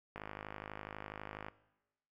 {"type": "click train", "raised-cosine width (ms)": 0.5, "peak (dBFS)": -28, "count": 70, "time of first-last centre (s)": [0.16, 1.484], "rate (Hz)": 52.1, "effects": ["noise-tail reverb RT60 1.0 s tail -19 dB re dry"]}